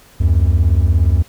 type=beating tone pair; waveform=triangle; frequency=73.7 / 90.7 Hz; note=D2 / F#2; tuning=+7 / -34 cents; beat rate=17 Hz; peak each=-10 dBFS; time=0.2-1.23 s; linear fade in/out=10 ms; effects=tanh soft clip ceiling -2 dBFS + pink hiss -46 dBFS RMS until 1.28 s